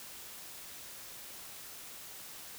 silence, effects white hiss -48 dBFS RMS until 2.58 s

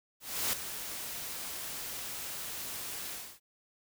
white noise with ADSR envelope, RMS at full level -30 dBFS, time 0.2-3.4 s, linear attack 330 ms, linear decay 5 ms, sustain -10 dB, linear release 290 ms, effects none

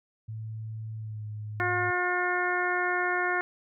sine tone with pitch glide, 110.1 to 106.29 Hz, A2 to G#2, +2 to +41 cents, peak -34 dBFS, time 0.28-1.91 s, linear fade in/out 10 ms, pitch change -61 cents, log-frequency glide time 0.96-1.25 s
harmonic tone, 358.5 Hz, F4, 45 cents sharp, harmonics 1 / 2 / 3 / 4 / 5 / 6, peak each -32 / -32 / -34 / -30 / -31 / -36 dBFS, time 1.6-3.41 s, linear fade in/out 0 ms
effects none

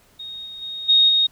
sine tone with level steps, 3729 Hz, A#7, in tune, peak -31 / -33 / -28 / -11 / -14 dBFS, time 0.19-1.27 s, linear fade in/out 10 ms, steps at 0.45 / 0.61 / 0.88 / 1.08 s, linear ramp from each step 20 ms, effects pink hiss -56 dBFS RMS until 1.31 s

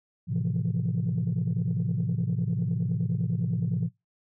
sine chord, F major seventh, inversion first, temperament equal, 110 / 130.81 / 164.81 / 174.61 Hz, A2 / C3 / E3 / F3, 0 / 0 / 0 / 0 cents, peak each -29 dBFS, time 0.27-3.9 s, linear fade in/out 50 ms, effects noise-tail reverb RT60 0.2 s tail -22 dB re dry + tanh soft clip ceiling -19 dBFS

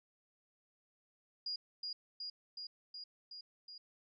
sine tone with echo, 4860 Hz, D#8, 42 cents flat, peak -37 dBFS, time 1.46-1.56 s, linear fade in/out 5 ms, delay 370 ms, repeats 6, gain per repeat -2 dB, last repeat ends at 3.78 s, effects none

